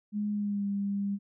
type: tone with pitch glide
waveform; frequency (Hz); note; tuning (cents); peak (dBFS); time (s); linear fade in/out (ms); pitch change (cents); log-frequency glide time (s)
sine; 208.1 to 200.2; G#3 to G3; +4 to +37; -28; 0.12-1.19; 50; -67; 0.31-0.67
effects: none